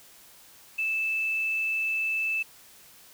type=tone with quantisation; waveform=sine; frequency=2633 Hz; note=E7; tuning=3 cents flat; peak=-25 dBFS; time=0.78-2.43 s; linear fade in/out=10 ms; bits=8; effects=white hiss -53 dBFS RMS until 3.13 s